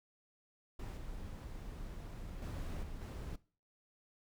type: noise with level steps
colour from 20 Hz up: brown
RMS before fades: -43 / -46 / -41 / -46 / -43 dBFS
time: 0.79-3.36 s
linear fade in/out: 5 ms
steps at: 0.97 / 2.42 / 2.83 / 3.01 s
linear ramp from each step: 2 ms
effects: noise-tail reverb RT60 0.4 s tail -20 dB re dry